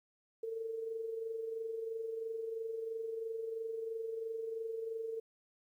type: tone with amplitude modulation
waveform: sine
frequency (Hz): 450.7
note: A4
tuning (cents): +42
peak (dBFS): -35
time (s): 0.43-5.2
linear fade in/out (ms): 5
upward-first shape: sine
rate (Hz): 23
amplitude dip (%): 50
effects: 12-bit